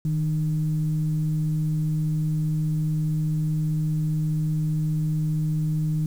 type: tone with frequency modulation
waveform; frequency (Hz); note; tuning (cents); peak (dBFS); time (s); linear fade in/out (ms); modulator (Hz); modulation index
sine; 155.56; D#3; 0; -21; 0.05-6.06; 2; 148; 0.33
effects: 8-bit